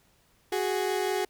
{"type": "tone pair together", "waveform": "30% pulse", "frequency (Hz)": [370, 415.3], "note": ["F#4", "G#4"], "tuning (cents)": [0, 0], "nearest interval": "major second", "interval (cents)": 200, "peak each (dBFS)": [-26, -27], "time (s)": [0.52, 1.25], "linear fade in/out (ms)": 5, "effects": ["pink hiss -65 dBFS RMS until 1.29 s"]}